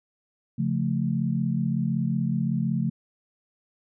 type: chord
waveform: sine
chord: Db augmented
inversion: none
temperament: equal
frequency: 138.59 / 174.61 / 220 Hz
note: Db3 / F3 / A3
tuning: 0 / 0 / 0 cents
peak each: -27 dBFS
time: 0.58-2.9 s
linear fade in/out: 10 ms
effects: none